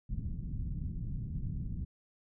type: low-pass noise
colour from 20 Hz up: pink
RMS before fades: -37 dBFS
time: 0.09-1.85 s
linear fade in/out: 10 ms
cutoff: 190 Hz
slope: 24 dB/octave
effects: none